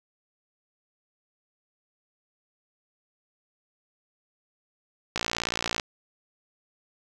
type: click train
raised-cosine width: 0.2 ms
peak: -9 dBFS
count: 38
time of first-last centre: 5.16-5.798 s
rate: 58 Hz
effects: none

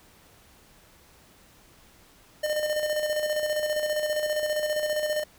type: tone with tremolo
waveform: square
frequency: 606 Hz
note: D#5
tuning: 46 cents flat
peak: -24 dBFS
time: 2.43-5.24 s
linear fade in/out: 10 ms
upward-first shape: square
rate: 15 Hz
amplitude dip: 45%
effects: pink hiss -56 dBFS RMS until 5.38 s

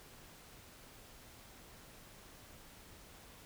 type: silence
effects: pink hiss -57 dBFS RMS until 3.45 s

